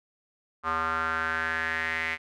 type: tone with band-pass filter sweep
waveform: square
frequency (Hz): 81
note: E2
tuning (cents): -30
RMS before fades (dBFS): -29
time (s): 0.63-2.18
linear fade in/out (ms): 50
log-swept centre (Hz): 1200 to 2100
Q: 5.5
effects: none